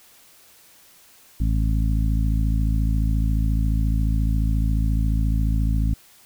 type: harmonic tone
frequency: 54.3 Hz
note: A1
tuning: 22 cents flat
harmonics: 1 / 2 / 3 / 4 / 5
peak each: -19 / -25 / -29 / -31 / -33 dBFS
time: 1.4-5.94 s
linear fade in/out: 5 ms
effects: white hiss -52 dBFS RMS until 6.25 s